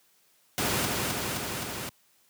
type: noise with echo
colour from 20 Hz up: pink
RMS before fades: -27 dBFS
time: 0.58-0.85 s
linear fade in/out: 0 ms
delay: 260 ms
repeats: 4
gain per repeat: -2 dB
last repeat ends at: 1.89 s
effects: white hiss -65 dBFS RMS until 2.29 s + high-pass 100 Hz 12 dB/octave